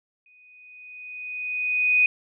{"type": "tone with exponential growth", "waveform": "sine", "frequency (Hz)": 2489, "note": "D#7", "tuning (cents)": 0, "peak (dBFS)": -14, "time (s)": [0.26, 2.06], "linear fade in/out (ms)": 2, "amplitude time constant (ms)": 390, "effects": []}